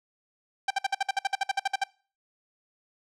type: tone bursts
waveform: sawtooth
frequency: 784 Hz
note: G5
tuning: in tune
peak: -19 dBFS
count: 15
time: 0.68-1.839 s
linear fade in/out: 5 ms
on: 25 ms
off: 56 ms
effects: noise-tail reverb RT60 0.4 s tail -24 dB re dry + low-pass 6000 Hz 12 dB/octave